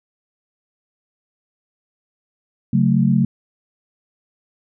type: chord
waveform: sine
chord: F# minor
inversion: second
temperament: just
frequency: 138.75 / 185 / 222 Hz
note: C#3 / F#3 / A3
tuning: +2 / 0 / +16 cents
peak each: -17 dBFS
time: 2.73-3.25 s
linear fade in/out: 5 ms
effects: none